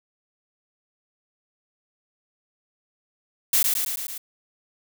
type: noise with echo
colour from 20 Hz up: blue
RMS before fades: -19 dBFS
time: 3.53-3.63 s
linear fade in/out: 5 ms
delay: 110 ms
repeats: 5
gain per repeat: -3 dB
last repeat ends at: 4.18 s
effects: none